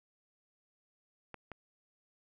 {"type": "clicks", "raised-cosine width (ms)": 0.5, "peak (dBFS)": -29, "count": 2, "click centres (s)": [1.343, 1.517], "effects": []}